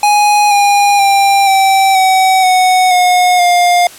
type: tone with pitch steps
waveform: square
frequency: 830.6 / 811.6 / 793.1 / 775 / 757.3 / 740 / 723.1 / 706.6 Hz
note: G#5 / G#5 / G5 / G5 / F#5 / F#5 / F#5 / F5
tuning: 0 / -40 / +20 / -20 / +40 / 0 / -40 / +20 cents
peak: -7 dBFS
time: 0.03-3.87 s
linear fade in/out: 2 ms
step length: 480 ms
effects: white hiss -34 dBFS RMS until 3.98 s + low-pass 12000 Hz 12 dB/octave